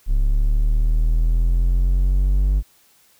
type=exponential sweep; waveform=triangle; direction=up; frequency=34.57 to 49.76 Hz; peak=-12 dBFS; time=0.06-2.63 s; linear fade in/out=50 ms; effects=white hiss -56 dBFS RMS until 3.19 s